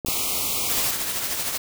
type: clicks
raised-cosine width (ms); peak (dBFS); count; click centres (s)
2; -15; 2; 0.048 / 0.085
type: band-stop noise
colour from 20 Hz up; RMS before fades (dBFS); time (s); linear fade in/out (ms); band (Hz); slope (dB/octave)
white; -25; 0.06-0.91; 2; 1300 to 2100; 96
type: noise with tremolo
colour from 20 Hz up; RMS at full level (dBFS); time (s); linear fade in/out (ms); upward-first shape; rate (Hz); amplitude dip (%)
white; -25; 0.69-1.58; 10; triangle; 13; 45
effects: none